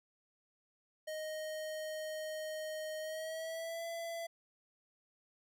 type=tone with pitch glide; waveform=square; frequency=622.3 to 670.8 Hz; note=D#5 to E5; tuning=0 to +30 cents; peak=-40 dBFS; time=1.07-4.27 s; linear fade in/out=10 ms; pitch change=+130 cents; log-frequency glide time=3-3.85 s; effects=none